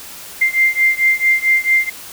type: beating tone pair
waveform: sine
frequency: 2093 / 2097.5 Hz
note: C7 / C7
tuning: 0 / +4 cents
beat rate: 4.5 Hz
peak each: -14 / -15 dBFS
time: 0.41-1.9 s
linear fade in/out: 10 ms
effects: white hiss -34 dBFS RMS until 2.12 s